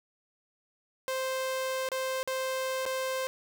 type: tone with dropouts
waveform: sawtooth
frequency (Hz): 523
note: C5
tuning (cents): -1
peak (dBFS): -26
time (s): 1.08-3.27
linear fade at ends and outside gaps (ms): 0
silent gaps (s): 1.888-1.917 / 2.23-2.275 / 2.854-2.862
effects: 10-bit